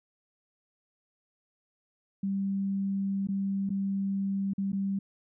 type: tone with dropouts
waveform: sine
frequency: 196 Hz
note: G3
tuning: in tune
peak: -27 dBFS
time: 2.23-4.99 s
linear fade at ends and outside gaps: 5 ms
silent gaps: 3.272-3.286 / 3.693-3.702 / 4.535-4.58 / 4.72-4.729 s
effects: none